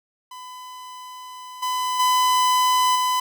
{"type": "tone with level steps", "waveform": "45% pulse", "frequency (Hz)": 1006, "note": "B5", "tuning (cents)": 32, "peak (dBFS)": [-36, -22, -16, -19], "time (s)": [0.31, 3.2], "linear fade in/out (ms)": 5, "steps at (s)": [1.62, 1.99, 2.95], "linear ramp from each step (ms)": 10, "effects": []}